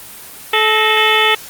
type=harmonic tone with a mistuned harmonic; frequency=434 Hz; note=A4; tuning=24 cents flat; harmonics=1 / 2 / 3 / 4 / 5 / 6 / 7 / 8; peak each=-18 / -18 / -18 / -18 / -18 / -18 / -18 / -18 dBFS; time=0.53-1.35 s; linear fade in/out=5 ms; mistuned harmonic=4; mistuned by=+110 cents; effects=white hiss -34 dBFS RMS until 1.49 s + Opus 32 kbps